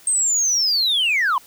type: linear sweep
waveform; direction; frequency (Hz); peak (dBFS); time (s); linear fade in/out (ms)
sine; down; 8510 to 953; -14; 0.07-1.38; 2
effects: tanh soft clip ceiling -14 dBFS + white hiss -48 dBFS RMS until 1.46 s